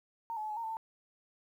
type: tone with pitch steps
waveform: sine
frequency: 918 / 856 / 861 / 847 / 923 / 887 / 895 Hz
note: A#5 / A5 / A5 / G#5 / A#5 / A5 / A5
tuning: -27 / -48 / -38 / +34 / -17 / +14 / +29 cents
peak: -35 dBFS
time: 0.3-0.769 s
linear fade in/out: 0 ms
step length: 67 ms
effects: 11-bit